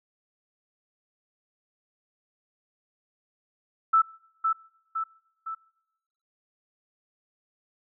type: tone with echo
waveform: sine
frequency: 1318.5 Hz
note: E6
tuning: in tune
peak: -16 dBFS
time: 3.93-4.02 s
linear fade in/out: 10 ms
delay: 510 ms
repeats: 3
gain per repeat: -5 dB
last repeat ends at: 5.55 s
effects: noise-tail reverb RT60 1.0 s tail -26 dB re dry